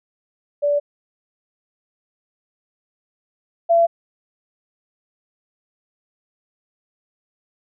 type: tone pair in turn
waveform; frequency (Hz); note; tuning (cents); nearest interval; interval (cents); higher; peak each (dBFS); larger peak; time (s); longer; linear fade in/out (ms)
sine; 580 / 675.8; D5 / E5; -22 / +43; minor third; 265; second; -15 / -11; second; 0.62-0.8 / 3.69-3.87; neither; 20
effects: none